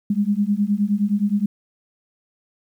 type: beating tone pair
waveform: sine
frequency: 200 / 209.6 Hz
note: G3 / G#3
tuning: +35 / +16 cents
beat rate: 9.6 Hz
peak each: -20 dBFS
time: 0.1-1.46 s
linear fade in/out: 5 ms
effects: 9-bit